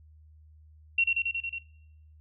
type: tone with echo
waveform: sine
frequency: 2734 Hz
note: F7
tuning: 37 cents flat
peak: -20 dBFS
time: 0.98-1.04 s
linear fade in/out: 5 ms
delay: 91 ms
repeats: 6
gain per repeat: -2 dB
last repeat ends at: 1.586 s
effects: noise-tail reverb RT60 0.8 s tail -21 dB re dry + added 77 Hz sine -52 dBFS peak until 2.2 s